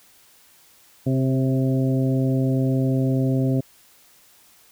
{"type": "harmonic tone with a mistuned harmonic", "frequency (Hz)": 131.7, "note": "C3", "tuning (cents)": 12, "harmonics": [1, 2, 3, 4, 5], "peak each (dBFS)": [-20, -22, -30, -31, -34], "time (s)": [1.06, 3.61], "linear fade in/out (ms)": 10, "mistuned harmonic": 4, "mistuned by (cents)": 17, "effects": ["white hiss -54 dBFS RMS until 4.71 s"]}